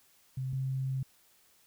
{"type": "tone pair in turn", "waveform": "sine", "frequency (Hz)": [130.81, 132.56], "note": ["C3", "C3"], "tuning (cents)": [0, 23], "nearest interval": "unison", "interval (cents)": 23, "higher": "second", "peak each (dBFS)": [-32, -30], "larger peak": "second", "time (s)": [[0.37, 0.53], [0.53, 1.03]], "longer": "second", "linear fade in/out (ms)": 5, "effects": ["white hiss -65 dBFS RMS until 1.66 s"]}